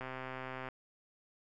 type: click train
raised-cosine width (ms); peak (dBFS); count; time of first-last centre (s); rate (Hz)
0.5; -27; 89; 0.01-0.687; 130
effects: none